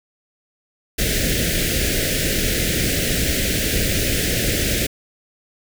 pink band-stop noise, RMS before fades -20 dBFS, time 0.98-4.87 s, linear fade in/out 10 ms, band 620 to 1600 Hz, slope 48 dB/octave, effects none

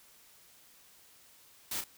white noise with echo, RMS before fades -36 dBFS, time 1.71-1.81 s, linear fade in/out 5 ms, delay 32 ms, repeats 1, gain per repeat -7 dB, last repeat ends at 1.842 s, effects white hiss -60 dBFS RMS until 1.97 s

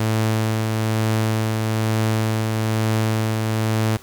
sawtooth tone with tremolo, 110 Hz, A2, in tune, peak -13 dBFS, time 0-3.97 s, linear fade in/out 5 ms, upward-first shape triangle, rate 1.1 Hz, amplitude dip 30%, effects pink hiss -45 dBFS RMS until 4.02 s

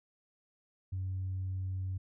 sine tone, 93.9 Hz, F#2, 26 cents sharp, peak -32 dBFS, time 0.92-1.98 s, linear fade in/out 10 ms, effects tanh soft clip ceiling -30 dBFS

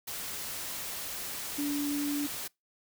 sine tone in noise, 289 Hz, D4, 28 cents flat, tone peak -29 dBFS, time 1.58-2.27 s, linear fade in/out 10 ms, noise white, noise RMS -38 dBFS, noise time 0.07-2.48 s, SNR +6 dB, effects noise-tail reverb RT60 0.2 s tail -25 dB re dry

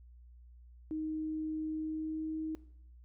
sine tone with pitch glide, 312.3 to 315.2 Hz, D#4 to D#4, +7 to +23 cents, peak -34 dBFS, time 0.91-2.55 s, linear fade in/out 0 ms, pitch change +16 cents, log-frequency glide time 1.69-2.36 s, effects noise-tail reverb RT60 0.7 s tail -19 dB re dry + added 60 Hz sine -53 dBFS peak until 3.04 s

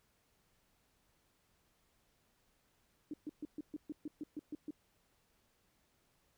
sine tone bursts, 301.1 Hz, D4, 43 cents sharp, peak -39 dBFS, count 11, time 3.11-4.707 s, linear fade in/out 2 ms, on 27 ms, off 130 ms, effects pink hiss -75 dBFS RMS until 6.37 s

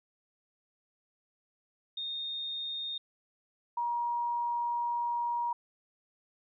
sine tone pair in turn, 3678 / 950.8 Hz, A#7 / A#5, -24 / +34 cents, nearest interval octave + major seventh, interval 2342 cents, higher first, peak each -34 / -29 dBFS, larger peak second, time 1.97-2.98 / 3.77-5.53 s, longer second, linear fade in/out 5 ms, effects none

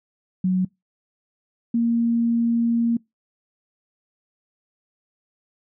sine tone pair in turn, 185 / 233.1 Hz, F#3 / A#3, 0 / 0 cents, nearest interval major third, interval 400 cents, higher second, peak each -17 dBFS, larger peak neither, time 0.44-0.65 / 1.74-2.97 s, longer second, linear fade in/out 5 ms, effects noise-tail reverb RT60 0.2 s tail -25 dB re dry

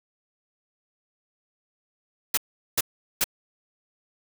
white noise bursts, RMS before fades -22 dBFS, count 3, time 2.34-3.242 s, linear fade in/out 5 ms, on 34 ms, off 400 ms, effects none

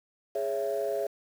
sine chord, C# minor, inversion second, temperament just, 415.8 / 554.4 / 665.2 Hz, G#4 / C#5 / E5, +2 / 0 / +16 cents, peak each -31 dBFS, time 0.35-1.07 s, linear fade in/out 5 ms, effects tanh soft clip ceiling -21 dBFS + 8-bit

